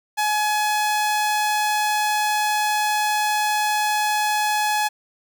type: tone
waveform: sawtooth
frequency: 845 Hz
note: G#5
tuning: 30 cents sharp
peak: -15 dBFS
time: 0.17-4.89 s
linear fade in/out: 20 ms
effects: none